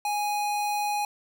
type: tone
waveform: square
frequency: 829 Hz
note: G#5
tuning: 3 cents flat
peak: -26 dBFS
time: 0.05-1.05 s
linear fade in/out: 2 ms
effects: none